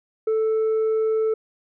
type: tone with tanh clipping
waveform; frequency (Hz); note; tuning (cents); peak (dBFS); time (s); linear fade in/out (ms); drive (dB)
triangle; 440; A4; 0; -19; 0.27-1.34; 5; 7
effects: none